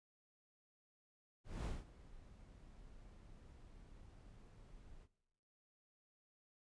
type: noise with ADSR envelope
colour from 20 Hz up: brown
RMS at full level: -39 dBFS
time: 1.44-5.08 s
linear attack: 210 ms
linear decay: 190 ms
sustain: -20 dB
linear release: 54 ms
effects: noise-tail reverb RT60 1.0 s tail -20 dB re dry + resampled to 22050 Hz